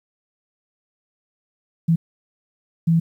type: tone bursts at uneven times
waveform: sine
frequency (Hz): 165.4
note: E3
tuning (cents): +6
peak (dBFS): -13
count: 2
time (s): 1.88-1.96 / 2.87-3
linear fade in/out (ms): 10
effects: 9-bit